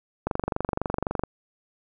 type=click train; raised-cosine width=1 ms; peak=-11 dBFS; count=24; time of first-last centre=0.27-1.236 s; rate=23.8 Hz; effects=none